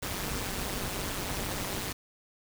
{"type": "noise with amplitude modulation", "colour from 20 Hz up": "pink", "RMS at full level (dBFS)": -31, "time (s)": [0.02, 1.93], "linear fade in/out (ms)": 10, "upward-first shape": "sine", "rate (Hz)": 195, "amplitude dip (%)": 75, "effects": []}